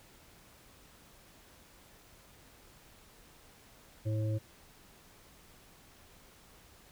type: harmonic tone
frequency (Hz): 108.4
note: A2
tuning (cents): -25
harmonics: 1 / 3 / 5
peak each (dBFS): -30 / -41 / -42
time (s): 4.05-4.39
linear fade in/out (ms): 20
effects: pink hiss -59 dBFS RMS until 6.91 s